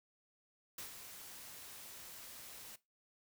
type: noise with ADSR envelope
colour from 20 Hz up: white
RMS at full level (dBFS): -45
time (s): 0.78-2.76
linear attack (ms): 4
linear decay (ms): 120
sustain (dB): -7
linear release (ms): 7
effects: noise-tail reverb RT60 0.2 s tail -18 dB re dry